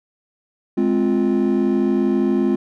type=chord; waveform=triangle; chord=F minor; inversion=first; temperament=just; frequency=209.5 / 261.9 / 349.2 Hz; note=Ab3 / C4 / F4; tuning=+15 / +2 / 0 cents; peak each=-17 dBFS; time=0.77-2.56 s; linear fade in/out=10 ms; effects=tanh soft clip ceiling -7 dBFS